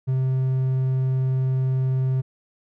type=tone with vibrato; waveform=triangle; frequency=130.81 Hz; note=C3; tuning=in tune; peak=-17 dBFS; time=0.07-2.22 s; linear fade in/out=20 ms; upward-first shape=sine; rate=20 Hz; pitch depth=13 cents each way; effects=none